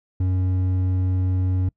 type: tone with hard clipping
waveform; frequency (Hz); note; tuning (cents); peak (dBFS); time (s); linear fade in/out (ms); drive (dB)
sine; 92.5; F#2; 0; -20; 0.2-1.69; 5; 6
effects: noise-tail reverb RT60 0.1 s tail -25 dB re dry